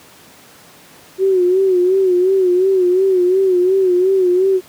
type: tone with vibrato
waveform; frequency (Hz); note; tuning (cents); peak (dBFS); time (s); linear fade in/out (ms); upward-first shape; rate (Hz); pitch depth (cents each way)
sine; 371.2; F#4; +6; -10; 1.18-4.61; 50; sine; 2.8; 76
effects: pink hiss -43 dBFS RMS until 4.68 s + high-pass 150 Hz 12 dB/octave